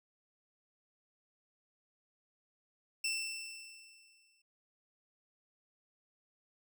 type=tone with exponential decay; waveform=20% pulse; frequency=2679 Hz; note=E7; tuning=27 cents sharp; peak=-27 dBFS; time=3.04-4.42 s; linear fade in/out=5 ms; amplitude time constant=300 ms; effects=none